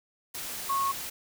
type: tone in noise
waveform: sine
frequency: 1097 Hz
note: C#6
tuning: 18 cents flat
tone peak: -25 dBFS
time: 0.69-0.92 s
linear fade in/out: 10 ms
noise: white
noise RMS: -37 dBFS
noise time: 0.34-1.1 s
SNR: +9 dB
effects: none